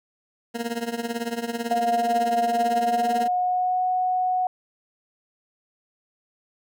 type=tone with tremolo; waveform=20% pulse; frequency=233.9 Hz; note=A#3; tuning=6 cents sharp; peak=-18 dBFS; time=0.54-3.28 s; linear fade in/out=20 ms; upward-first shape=triangle; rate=18 Hz; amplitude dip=90%
type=tone with pitch glide; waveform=sine; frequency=706 to 736 Hz; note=F5 to F#5; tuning=+19 to -9 cents; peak=-20 dBFS; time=1.71-4.47 s; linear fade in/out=2 ms; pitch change=+72 cents; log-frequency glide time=2.58-3.83 s
effects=none